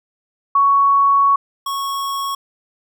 sine / square tone pair in turn, 1115 / 1104.1 Hz, C#6 / C#6, +10 / -7 cents, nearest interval unison, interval 17 cents, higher first, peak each -10 / -21 dBFS, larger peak first, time 0.55-1.36 / 1.66-2.35 s, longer first, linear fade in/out 5 ms, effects none

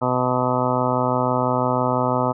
harmonic tone, 126 Hz, B2, 35 cents sharp, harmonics 1 / 2 / 3 / 4 / 5 / 6 / 7 / 8 / 9 / 10, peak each -26 / -25 / -30 / -26 / -25 / -31 / -25 / -28 / -30 / -28 dBFS, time 0.01-2.33 s, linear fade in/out 20 ms, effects none

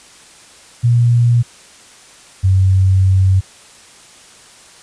sine tone pair in turn, 119.4 / 94.77 Hz, A#2 / F#2, +42 / +42 cents, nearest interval major third, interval 400 cents, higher first, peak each -8 dBFS, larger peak neither, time 0.83-1.43 / 2.43-3.41 s, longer second, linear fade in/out 20 ms, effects white hiss -42 dBFS RMS until 4.82 s + resampled to 22050 Hz

